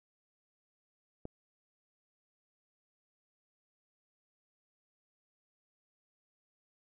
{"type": "click", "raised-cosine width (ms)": 2, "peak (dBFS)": -28, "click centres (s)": 1.254, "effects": []}